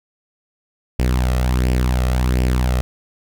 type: tone with flanger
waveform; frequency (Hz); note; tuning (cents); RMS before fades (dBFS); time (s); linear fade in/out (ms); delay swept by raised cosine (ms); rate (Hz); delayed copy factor
sawtooth; 62.6; B1; +24; -17; 0.99-2.81; 0; 0.38 to 1.58; 1.4; +0.55
effects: none